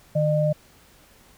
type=tone pair together; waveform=sine; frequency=152.77 / 606 Hz; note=D#3 / D#5; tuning=-31 / -46 cents; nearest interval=2 octaves; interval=2385 cents; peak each=-21 dBFS; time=0.15-0.53 s; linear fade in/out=10 ms; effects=pink hiss -54 dBFS RMS until 1.37 s